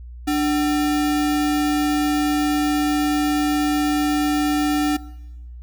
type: tone with sample-and-hold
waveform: sine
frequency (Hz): 295.9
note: D4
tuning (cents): +13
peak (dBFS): -17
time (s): 0.27-4.97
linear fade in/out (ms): 10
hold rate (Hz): 1050
effects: noise-tail reverb RT60 1.0 s tail -20 dB re dry + added 60 Hz sine -34 dBFS peak until 5.62 s